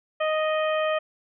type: harmonic tone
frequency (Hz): 622.3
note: D#5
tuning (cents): 0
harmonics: 1 / 2 / 3 / 4 / 5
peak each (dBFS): -23 / -29 / -33 / -35 / -37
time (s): 0.2-0.99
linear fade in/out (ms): 10
effects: none